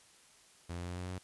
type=tone with pitch steps; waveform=sawtooth; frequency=86.3 / 87.25 / 88.22 / 89.19 / 90.17 / 91.17 / 92.17 Hz; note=F2 / F2 / F2 / F2 / F#2 / F#2 / F#2; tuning=-20 / -1 / +18 / +37 / -44 / -25 / -6 cents; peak=-35 dBFS; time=0.69-1.187 s; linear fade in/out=10 ms; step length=71 ms; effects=white hiss -62 dBFS RMS until 1.23 s + resampled to 24000 Hz